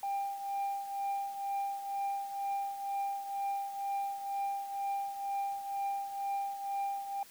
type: tone with tremolo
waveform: sine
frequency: 795 Hz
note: G5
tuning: 24 cents sharp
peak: -28 dBFS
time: 0.03-7.23 s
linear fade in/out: 2 ms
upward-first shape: triangle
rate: 2.1 Hz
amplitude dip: 75%
effects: tanh soft clip ceiling -30 dBFS + white hiss -56 dBFS RMS until 7.3 s